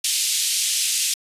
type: band-pass noise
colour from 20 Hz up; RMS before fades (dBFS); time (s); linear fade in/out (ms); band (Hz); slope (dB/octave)
white; -22; 0.04-1.14; 5; 2700 to 10000; 24
effects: resampled to 32000 Hz